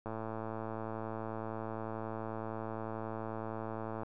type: click train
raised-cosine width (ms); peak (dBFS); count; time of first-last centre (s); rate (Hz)
1; -26; 442; 0.06-4.033; 111
effects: none